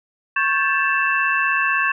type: tone cluster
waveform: sine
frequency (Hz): 1098 / 1581 / 1737 / 2659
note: C#6 / G6 / A6 / E7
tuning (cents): -17 / +14 / -23 / +14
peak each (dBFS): -22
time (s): 0.36-1.92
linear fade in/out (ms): 5
effects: none